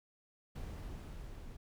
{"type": "noise with level ramp", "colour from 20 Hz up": "brown", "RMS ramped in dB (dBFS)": [-43, -49], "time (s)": [0.55, 1.57], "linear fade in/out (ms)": 10, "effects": []}